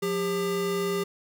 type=tone pair together; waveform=square; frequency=178.8 / 400.2 Hz; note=F3 / G4; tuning=+41 / +36 cents; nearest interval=octave + major second; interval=1395 cents; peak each=-33 / -27 dBFS; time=0.02-1.04 s; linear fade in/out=10 ms; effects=none